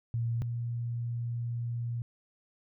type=tone pair in turn; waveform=sine; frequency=116.54 / 118.44 Hz; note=A#2 / A#2; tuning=0 / +28 cents; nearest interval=unison; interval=28 cents; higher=second; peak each=-28 / -31 dBFS; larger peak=first; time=0.14-0.42 / 0.42-2.02 s; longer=second; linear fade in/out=0 ms; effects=none